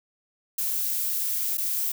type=noise with dropouts; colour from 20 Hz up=violet; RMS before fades=-27 dBFS; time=0.58-1.92 s; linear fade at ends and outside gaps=5 ms; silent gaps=1.573-1.58 s; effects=none